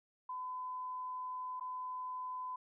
sine tone with dropouts, 1011 Hz, B5, 40 cents sharp, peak -39 dBFS, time 0.29-2.56 s, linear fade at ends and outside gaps 5 ms, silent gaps 1.598-1.608 s, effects none

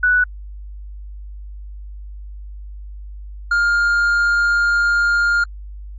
sine / triangle tone pair in turn, 1480 / 1407.9 Hz, F#6 / F6, 0 / +14 cents, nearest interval minor second, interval 86 cents, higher first, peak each -11 dBFS, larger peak neither, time 0.03-0.24 / 3.51-5.44 s, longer second, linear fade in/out 5 ms, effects added 50 Hz sine -30 dBFS peak until 5.98 s + MP3 32 kbps

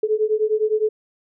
sine beating tone pair, 426.1 / 435.9 Hz, G#4 / A4, +44 / -16 cents, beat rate 9.8 Hz, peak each -20 dBFS, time 0.03-0.89 s, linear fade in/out 5 ms, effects none

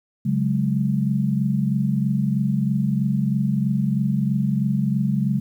sine chord, C# suspended fourth, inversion none, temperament just, 138.59 / 184.79 / 207.9 Hz, C#3 / F#3 / G#3, 0 / -2 / +2 cents, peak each -22 / -24 / -22 dBFS, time 0.25-5.4 s, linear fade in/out 10 ms, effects 9-bit

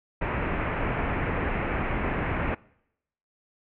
pink low-pass noise, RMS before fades -28 dBFS, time 0.21-2.55 s, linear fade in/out 10 ms, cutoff 2500 Hz, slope 48 dB/octave, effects noise-tail reverb RT60 0.8 s tail -24 dB re dry

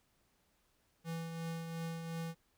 square tone with tremolo, 165.2 Hz, E3, 4 cents sharp, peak -38 dBFS, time 1.04-2.35 s, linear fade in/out 50 ms, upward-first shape triangle, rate 2.8 Hz, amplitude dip 45%, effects pink hiss -75 dBFS RMS until 2.57 s

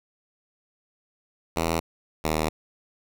5% pulse tone pair in turn, 82.41 / 78.38 Hz, E2 / D#2, 0 / +13 cents, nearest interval minor second, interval 87 cents, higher first, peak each -12 dBFS, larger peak neither, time 1.56-1.8 / 2.24-2.49 s, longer second, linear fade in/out 5 ms, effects none

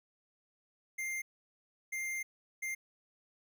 square tone bursts at uneven times, 2103 Hz, C7, 8 cents sharp, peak -36 dBFS, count 3, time 0.98-1.22 / 1.92-2.23 / 2.62-2.75 s, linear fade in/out 10 ms, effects none

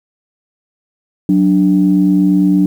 sine tone pair together, 185 / 293.7 Hz, F#3 / D4, 0 / 0 cents, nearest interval minor sixth, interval 800 cents, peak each -10 dBFS, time 1.29-2.66 s, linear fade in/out 2 ms, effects tanh soft clip ceiling 0 dBFS + 7-bit

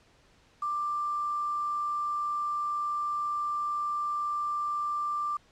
sine tone with quantisation, 1183 Hz, D6, 12 cents sharp, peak -28 dBFS, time 0.62-5.37 s, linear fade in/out 5 ms, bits 8, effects pink hiss -62 dBFS RMS until 5.51 s + low-pass 6000 Hz 12 dB/octave

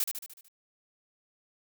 blue noise with echo, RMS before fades -28 dBFS, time 0-0.04 s, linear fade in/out 2 ms, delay 74 ms, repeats 6, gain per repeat -5 dB, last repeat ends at 0.484 s, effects none

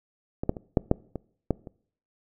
clicks, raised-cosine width 2 ms, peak -16 / -9 / -23 / -6 / -6 / -19 / -9 / -26 dBFS, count 8, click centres 0.435 / 0.494 / 0.568 / 0.772 / 0.914 / 1.157 / 1.507 / 1.672 s, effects noise-tail reverb RT60 0.6 s tail -23 dB re dry

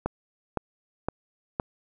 click train, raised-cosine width 1 ms, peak -12 dBFS, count 4, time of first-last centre 0.06-1.598 s, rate 1.95 Hz, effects none

